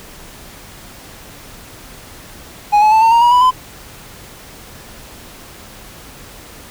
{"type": "tone with pitch steps", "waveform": "triangle", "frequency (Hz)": [830.6, 854.9, 880, 905.8, 932.3, 959.6, 987.8, 1016.7], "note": ["G#5", "G#5", "A5", "A#5", "A#5", "A#5", "B5", "B5"], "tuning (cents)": [0, 50, 0, -50, 0, 50, 0, 50], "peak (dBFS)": -5, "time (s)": [2.72, 3.512], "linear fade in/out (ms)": 20, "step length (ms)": 99, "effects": ["pink hiss -37 dBFS RMS until 6.7 s"]}